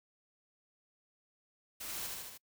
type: noise with echo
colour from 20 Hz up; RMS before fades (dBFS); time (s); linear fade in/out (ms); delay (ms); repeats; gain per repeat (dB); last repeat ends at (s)
white; -43; 1.8-2.07; 10; 77; 4; -2; 2.378
effects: noise-tail reverb RT60 0.1 s tail -26 dB re dry